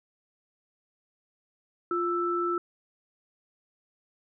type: tone pair together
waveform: sine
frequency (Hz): 349.2 / 1323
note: F4 / E6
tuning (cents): 0 / +6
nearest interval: octave + major seventh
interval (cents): 2306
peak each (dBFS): -28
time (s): 1.91-2.58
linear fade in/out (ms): 2
effects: none